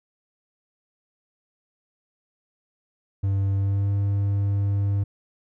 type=tone with pitch glide; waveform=triangle; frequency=98 to 100 Hz; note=G2 to G2; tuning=0 to +35 cents; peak=-18 dBFS; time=3.23-5.04 s; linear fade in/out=10 ms; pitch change=+35 cents; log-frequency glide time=3.56-3.9 s; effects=none